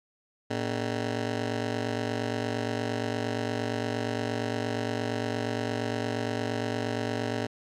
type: ring-modulated tone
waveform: 15% pulse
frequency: 174.61 Hz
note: F3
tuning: in tune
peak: -19 dBFS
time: 0.5-7.47 s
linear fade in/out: 10 ms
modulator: 63 Hz
effects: low-pass 6000 Hz 12 dB/octave